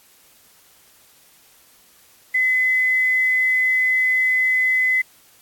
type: tone with quantisation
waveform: sine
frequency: 2026 Hz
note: B6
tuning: 44 cents sharp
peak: -15 dBFS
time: 2.34-5.02 s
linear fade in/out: 10 ms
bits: 7
effects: white hiss -53 dBFS RMS until 5.41 s + AAC 64 kbps